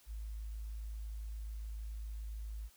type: tone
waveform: sine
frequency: 53.6 Hz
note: A1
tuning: 45 cents flat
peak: -40 dBFS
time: 0.06-2.7 s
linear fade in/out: 50 ms
effects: white hiss -65 dBFS RMS until 2.76 s